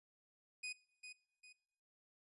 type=tone with echo; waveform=sawtooth; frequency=2489 Hz; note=D#7; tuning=in tune; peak=-39 dBFS; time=0.63-0.73 s; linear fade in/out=10 ms; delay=400 ms; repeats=2; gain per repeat=-8 dB; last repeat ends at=1.53 s; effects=noise-tail reverb RT60 0.9 s tail -23 dB re dry + resampled to 24000 Hz